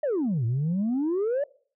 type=exponential two-way sweep; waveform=sine; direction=down then up; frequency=636 to 110.4 to 595 Hz; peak=-21 dBFS; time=0.03-1.44 s; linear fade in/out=5 ms; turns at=0.45 s; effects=noise-tail reverb RT60 0.5 s tail -24 dB re dry + tanh soft clip ceiling -21 dBFS